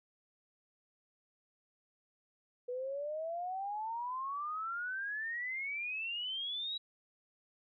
sine exponential sweep, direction up, 486.5 to 3900 Hz, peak -36 dBFS, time 2.68-6.78 s, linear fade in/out 10 ms, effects none

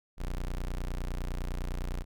35% pulse tone, 29.92 Hz, A#0, 46 cents sharp, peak -30 dBFS, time 0.17-2.05 s, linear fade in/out 50 ms, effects none

